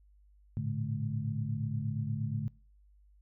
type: tone cluster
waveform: sine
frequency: 108.5 / 116.9 / 144.9 / 214.1 Hz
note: A2 / A#2 / D3 / A3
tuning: -24 / +5 / -23 / -47 cents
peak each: -35 / -39 / -35 / -39 dBFS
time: 0.57-2.48 s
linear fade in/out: 0 ms
effects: noise-tail reverb RT60 0.4 s tail -23 dB re dry + added 50 Hz sine -59 dBFS peak until 3.21 s